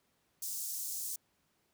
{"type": "high-pass noise", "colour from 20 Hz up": "pink", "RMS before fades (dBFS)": -39, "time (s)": [0.42, 1.16], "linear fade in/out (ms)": 5, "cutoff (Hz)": 6200, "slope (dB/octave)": 24, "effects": ["pink hiss -75 dBFS RMS until 1.73 s", "high-pass 80 Hz 12 dB/octave"]}